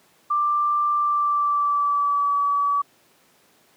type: tone with pitch glide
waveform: sine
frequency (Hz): 1181 to 1143.4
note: D6 to D6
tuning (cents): +9 to -47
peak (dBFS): -18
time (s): 0.3-2.82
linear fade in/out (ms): 10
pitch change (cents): -56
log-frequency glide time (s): 0.94-2.36
effects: pink hiss -58 dBFS RMS until 3.76 s + high-pass 200 Hz 12 dB/octave